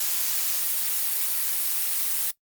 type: noise with amplitude modulation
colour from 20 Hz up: blue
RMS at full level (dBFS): -23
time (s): 0-2.31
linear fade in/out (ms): 5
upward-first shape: sine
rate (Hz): 174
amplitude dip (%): 50
effects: noise-tail reverb RT60 0.1 s tail -18 dB re dry + Opus 48 kbps